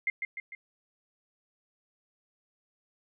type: tone with echo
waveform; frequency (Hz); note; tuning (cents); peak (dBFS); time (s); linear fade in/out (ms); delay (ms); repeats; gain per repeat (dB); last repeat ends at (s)
sine; 2099; C7; +5; -25; 0.07-0.1; 2; 150; 3; -5; 0.55
effects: none